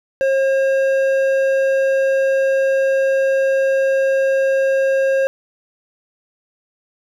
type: tone with hard clipping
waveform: sine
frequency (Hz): 538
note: C5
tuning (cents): +48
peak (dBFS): -15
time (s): 0.21-5.27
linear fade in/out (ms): 0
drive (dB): 8
effects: none